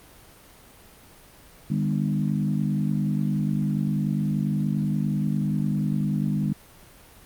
harmonic tone with a mistuned harmonic, 50.2 Hz, G1, 42 cents sharp, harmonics 3 / 4 / 5 / 6, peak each -25 / -25 / -31 / -35 dBFS, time 1.7-6.53 s, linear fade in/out 5 ms, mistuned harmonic 5, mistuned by -23 cents, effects pink hiss -50 dBFS RMS until 7.25 s + Opus 32 kbps

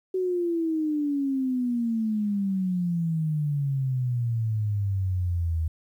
sine exponential sweep, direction down, 376.8 to 79.1 Hz, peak -23 dBFS, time 0.14-5.68 s, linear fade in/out 5 ms, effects 10-bit

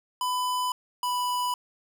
square tone pair in turn, 1000 / 989.1 Hz, B5 / B5, +21 / +2 cents, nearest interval unison, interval 19 cents, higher first, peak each -26 dBFS, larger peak neither, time 0.21-0.72 / 1.03-1.54 s, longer neither, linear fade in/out 2 ms, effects none

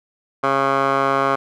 15% pulse tone with band-pass filter, 136.6 Hz, C#3, 25 cents flat, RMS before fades -18 dBFS, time 0.43-1.36 s, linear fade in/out 10 ms, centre 990 Hz, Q 4, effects none

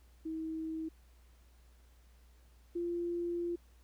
sine tone pair in turn, 320 / 345.2 Hz, D#4 / F4, +49 / -20 cents, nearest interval minor second, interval 131 cents, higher second, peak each -36 / -33 dBFS, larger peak second, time 0.25-0.89 / 2.75-3.56 s, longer second, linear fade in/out 10 ms, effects added 60 Hz sine -59 dBFS peak until 3.83 s + pink hiss -70 dBFS RMS until 3.83 s

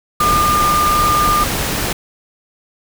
sine tone in noise, 1204 Hz, D6, 43 cents sharp, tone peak -12 dBFS, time 0.2-1.44 s, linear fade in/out 5 ms, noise pink, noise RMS -19 dBFS, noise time 0.2-1.93 s, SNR +4 dB, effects none

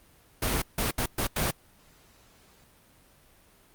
pink noise bursts at uneven times, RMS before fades -27 dBFS, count 5, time 0.42-0.62 / 0.78-0.91 / 0.98-1.06 / 1.18-1.27 / 1.36-1.51 s, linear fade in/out 5 ms, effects pink hiss -59 dBFS RMS until 3.74 s + Opus 32 kbps

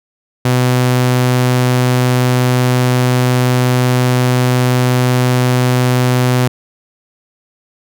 sawtooth tone, 125.6 Hz, B2, 30 cents sharp, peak -6 dBFS, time 0.45-6.48 s, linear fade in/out 5 ms, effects none

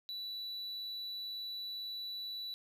triangle tone, 3951 Hz, B7, in tune, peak -38 dBFS, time 0.09-2.54 s, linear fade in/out 0 ms, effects none

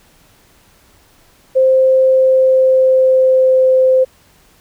sine tone with pitch glide, 523.3 to 518.8 Hz, C5 to C5, 0 to -15 cents, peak -7 dBFS, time 1.55-4.05 s, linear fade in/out 20 ms, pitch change -15 cents, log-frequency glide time 2.04-3.66 s, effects pink hiss -50 dBFS RMS until 4.6 s

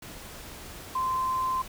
sine tone in noise, 1038 Hz, C6, 14 cents flat, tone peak -25 dBFS, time 0.95-1.62 s, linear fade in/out 5 ms, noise pink, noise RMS -43 dBFS, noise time 0.02-1.68 s, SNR +15 dB, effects none

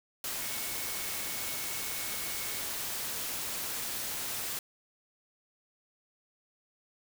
sine tone in noise, 2204 Hz, C#7, 11 cents flat, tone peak -47 dBFS, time 0.42-2.61 s, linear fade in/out 2 ms, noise white, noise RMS -36 dBFS, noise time 0.24-4.59 s, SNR -14 dB, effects none

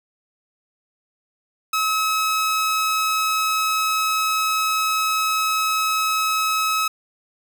sawtooth tone, 1285 Hz, E6, 45 cents flat, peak -15 dBFS, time 1.73-6.88 s, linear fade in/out 5 ms, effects none

